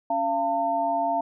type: tone cluster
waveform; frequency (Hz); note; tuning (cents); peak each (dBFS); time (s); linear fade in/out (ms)
sine; 279.6 / 687 / 901; C#4 / F5 / A5; +15 / -29 / +41; -33 / -24 / -26; 0.1-1.21; 5
effects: none